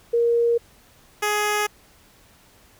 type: tone pair in turn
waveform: sine / 10% pulse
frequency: 469.5 / 418.3 Hz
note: A#4 / G#4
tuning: +12 / +12 cents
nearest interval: major second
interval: 200 cents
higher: first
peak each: -16 / -12 dBFS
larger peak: second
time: 0.13-0.58 / 1.22-1.67 s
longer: neither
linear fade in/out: 10 ms
effects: pink hiss -54 dBFS RMS until 2.79 s